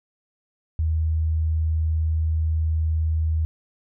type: tone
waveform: sine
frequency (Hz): 79.5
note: D#2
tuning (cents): +38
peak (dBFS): -19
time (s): 0.79-3.45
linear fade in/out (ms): 0
effects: none